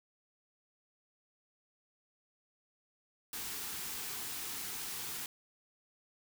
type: band-stop noise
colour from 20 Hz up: white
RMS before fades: -41 dBFS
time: 3.33-5.26 s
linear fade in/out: 2 ms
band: 500 to 700 Hz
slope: 96 dB/octave
effects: none